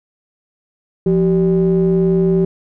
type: ring-modulated tone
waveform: triangle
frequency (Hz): 105.9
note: G#2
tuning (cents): +34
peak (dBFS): -6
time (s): 1.06-2.45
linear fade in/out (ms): 5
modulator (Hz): 279
effects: none